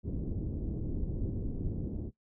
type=low-pass noise; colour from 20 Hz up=pink; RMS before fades=-35 dBFS; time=0.03-2.11 s; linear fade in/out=50 ms; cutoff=360 Hz; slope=24 dB/octave; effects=noise-tail reverb RT60 0.1 s tail -17 dB re dry